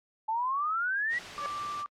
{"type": "exponential sweep", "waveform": "sine", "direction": "up", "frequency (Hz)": [863, 1975.5], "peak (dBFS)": -27, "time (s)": [0.28, 1.19], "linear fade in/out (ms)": 10}
{"type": "noise", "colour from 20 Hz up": "white", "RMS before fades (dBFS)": -40, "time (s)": [1.09, 1.85], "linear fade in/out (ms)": 50}
{"type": "tone with exponential growth", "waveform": "15% pulse", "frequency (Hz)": 564, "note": "C#5", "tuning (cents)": 30, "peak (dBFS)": -26, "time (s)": [1.33, 1.46], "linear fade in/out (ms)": 0, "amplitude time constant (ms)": 27}
{"type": "tone", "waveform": "sine", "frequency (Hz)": 1174.7, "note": "D6", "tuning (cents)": 0, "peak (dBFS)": -33, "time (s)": [1.38, 1.86], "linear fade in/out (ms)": 0}
{"effects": ["low-pass 4000 Hz 12 dB/octave", "AAC 64 kbps"]}